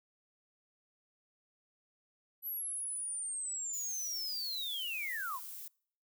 sine linear sweep, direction down, 11930 to 910 Hz, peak -36 dBFS, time 2.42-5.4 s, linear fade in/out 50 ms
violet noise, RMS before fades -46 dBFS, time 3.73-5.68 s, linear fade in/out 5 ms
effects noise-tail reverb RT60 0.6 s tail -26 dB re dry

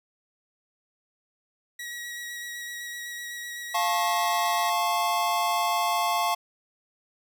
sawtooth tone with vibrato, 1913 Hz, A#6, 44 cents sharp, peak -31 dBFS, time 1.79-4.7 s, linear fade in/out 5 ms, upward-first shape square, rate 7.9 Hz, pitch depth 10 cents each way
square chord, F augmented, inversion none, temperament just, 698.5 / 873.1 / 1091.3 Hz, F5 / A5 / C#6, 0 / -14 / -27 cents, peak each -28 / -29 / -28 dBFS, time 3.74-6.35 s, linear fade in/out 10 ms
effects none

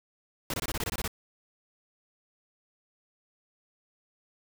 pink noise bursts, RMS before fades -32 dBFS, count 10, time 0.5-1.078 s, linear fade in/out 2 ms, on 38 ms, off 22 ms, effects none

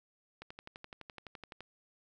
click train, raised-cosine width 0.3 ms, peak -30 dBFS, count 15, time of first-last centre 0.42-1.606 s, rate 11.8 Hz, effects none

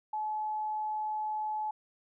sine tone, 857 Hz, A5, 46 cents flat, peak -31 dBFS, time 0.13-1.71 s, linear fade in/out 5 ms, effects none

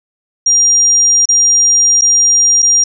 sine tone with dropouts, 5700 Hz, F8, 34 cents sharp, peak -6 dBFS, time 0.46-2.84 s, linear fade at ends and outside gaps 5 ms, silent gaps 1.256-1.288 / 2.012-2.019 / 2.622-2.626 s, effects none

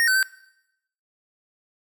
square tone with pitch steps, 1853 / 1524 / 1547 Hz, A#6 / G6 / G6, -11 / -49 / -23 cents, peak -18 dBFS, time 0-0.228 s, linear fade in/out 0 ms, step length 76 ms, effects noise-tail reverb RT60 0.8 s tail -20 dB re dry

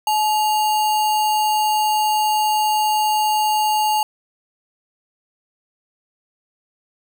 sine tone with sample-and-hold, 855 Hz, A5, 50 cents flat, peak -15 dBFS, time 0.07-4.03 s, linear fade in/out 2 ms, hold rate 3675 Hz, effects none

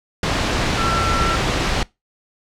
sine tone in noise, 1347 Hz, E6, 37 cents sharp, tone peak -20 dBFS, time 0.78-1.36 s, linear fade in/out 2 ms, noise pink, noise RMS -19 dBFS, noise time 0.23-1.83 s, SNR -4 dB, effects noise-tail reverb RT60 0.2 s tail -22 dB re dry + low-pass 5000 Hz 12 dB/octave

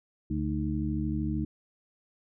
harmonic tone with a mistuned harmonic, 73 Hz, D2, 10 cents flat, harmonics 1 / 2 / 3 / 4, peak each -33 / -33 / -33 / -33 dBFS, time 0.3-1.45 s, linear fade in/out 5 ms, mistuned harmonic 4, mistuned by +99 cents, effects none

